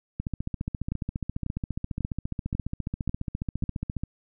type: two click trains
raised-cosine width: 5 ms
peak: -16 / -17 dBFS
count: 6 / 57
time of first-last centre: 0.92-3.637 / 0.2-4.036 s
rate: 1.84 / 14.6 Hz
effects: none